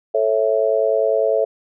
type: chord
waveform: sine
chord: A major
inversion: none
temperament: just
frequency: 440 / 550 / 660 Hz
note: A4 / C#5 / E5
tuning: 0 / -14 / +2 cents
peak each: -19 dBFS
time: 0.14-1.45 s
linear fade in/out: 10 ms
effects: none